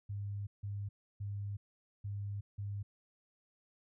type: tone bursts at uneven times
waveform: sine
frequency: 101.2 Hz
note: G#2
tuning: 44 cents flat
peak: -37 dBFS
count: 5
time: 0.09-0.47 / 0.63-0.89 / 1.2-1.57 / 2.04-2.41 / 2.58-2.83 s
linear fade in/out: 10 ms
effects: none